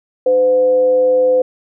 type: tone with frequency modulation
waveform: sine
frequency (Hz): 510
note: C5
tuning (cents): -44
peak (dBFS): -9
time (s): 0.26-1.42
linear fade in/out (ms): 5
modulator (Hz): 209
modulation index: 0.21
effects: none